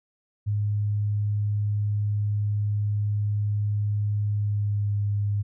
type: tone with pitch glide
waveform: sine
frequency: 103.83 to 102.4 Hz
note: G#2 to G#2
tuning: 0 to -24 cents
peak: -22 dBFS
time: 0.46-5.43 s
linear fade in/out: 20 ms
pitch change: -24 cents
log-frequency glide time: 4.3-4.98 s
effects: none